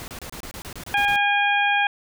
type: noise bursts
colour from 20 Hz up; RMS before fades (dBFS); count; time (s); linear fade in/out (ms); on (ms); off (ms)
pink; -36; 11; 0-1.16; 0; 80; 28
type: harmonic tone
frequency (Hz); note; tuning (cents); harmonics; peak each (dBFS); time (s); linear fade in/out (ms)
814; G#5; -35; 1 / 2 / 3 / 4; -21 / -22 / -23 / -29; 0.94-1.87; 2
effects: none